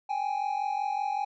triangle tone pair together, 789 / 834.3 Hz, G5 / G#5, +11 / +8 cents, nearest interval minor second, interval 97 cents, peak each -29 / -28 dBFS, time 0.09-1.25 s, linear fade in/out 10 ms, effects resampled to 16000 Hz

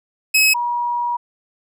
sawtooth / sine tone pair in turn, 2561 / 959.3 Hz, D#7 / A#5, +49 / +49 cents, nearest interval octave + perfect fourth, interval 1700 cents, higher first, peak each -8 / -18 dBFS, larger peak first, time 0.34-0.54 / 0.54-1.17 s, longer second, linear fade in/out 10 ms, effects none

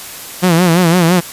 sawtooth tone with vibrato, 173.2 Hz, F3, 14 cents flat, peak -4 dBFS, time 0.42-1.21 s, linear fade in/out 20 ms, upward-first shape sine, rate 5.9 Hz, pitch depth 110 cents each way, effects white hiss -29 dBFS RMS until 1.32 s + resampled to 32000 Hz

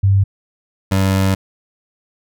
sine / 25% pulse tone pair in turn, 98.1 / 96.08 Hz, G2 / G2, +2 / -34 cents, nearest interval unison, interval 36 cents, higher first, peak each -9 dBFS, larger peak neither, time 0.03-0.24 / 0.91-1.35 s, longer second, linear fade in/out 10 ms, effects none

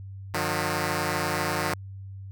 5% pulse tone pair together, 152.02 / 180 Hz, D#3 / F#3, -40 / -47 cents, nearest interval minor third, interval 293 cents, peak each -17 dBFS, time 0.34-1.74 s, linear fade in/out 2 ms, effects added 97 Hz sine -37 dBFS peak until 2.31 s

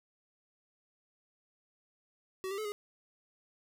square tone with pitch steps, 378.4 / 394.7 / 431.7 / 413.7 Hz, F#4 / G4 / A4 / G#4, +39 / +12 / -33 / -7 cents, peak -36 dBFS, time 2.44-2.72 s, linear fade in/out 0 ms, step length 70 ms, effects 13-bit

